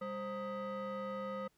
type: tone with frequency modulation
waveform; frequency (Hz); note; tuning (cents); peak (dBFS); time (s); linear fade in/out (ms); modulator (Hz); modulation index
sine; 526; C5; +9; -35; 0.01-1.48; 10; 726; 1.1
effects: tanh soft clip ceiling -37 dBFS + pink hiss -75 dBFS RMS until 1.57 s